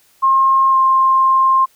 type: tone with pitch glide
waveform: sine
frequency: 1069 to 1057.9 Hz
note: C6 to C6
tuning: +37 to +19 cents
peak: -9 dBFS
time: 0.22-1.66 s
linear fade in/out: 20 ms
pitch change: -18 cents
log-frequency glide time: 0.7-0.76 s
effects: white hiss -54 dBFS RMS until 1.75 s